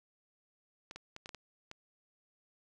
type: clicks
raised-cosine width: 0.2 ms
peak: -28 dBFS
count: 7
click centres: 0.911 / 0.96 / 1.164 / 1.259 / 1.292 / 1.347 / 1.714 s
effects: none